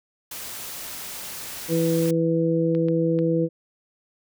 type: noise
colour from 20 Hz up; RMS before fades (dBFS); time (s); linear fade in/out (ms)
white; -35; 0.31-2.11; 5
type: harmonic tone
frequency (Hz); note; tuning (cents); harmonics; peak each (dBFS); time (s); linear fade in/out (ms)
164.81; E3; 0; 1 / 2 / 3; -23 / -23 / -23; 1.68-3.49; 50
type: clicks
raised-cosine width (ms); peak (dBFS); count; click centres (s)
0.3; -25; 4; 2.057 / 2.75 / 2.885 / 3.189
effects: none